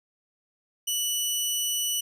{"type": "tone", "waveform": "15% pulse", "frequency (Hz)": 2960, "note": "F#7", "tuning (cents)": 0, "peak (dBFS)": -18, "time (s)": [0.87, 2.01], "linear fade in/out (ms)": 10, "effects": []}